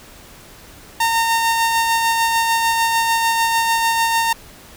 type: tone with tremolo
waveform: sawtooth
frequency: 915 Hz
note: A#5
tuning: 32 cents flat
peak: -10 dBFS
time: 1-4.33 s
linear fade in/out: 5 ms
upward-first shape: sine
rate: 6.7 Hz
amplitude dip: 30%
effects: pink hiss -42 dBFS RMS until 4.76 s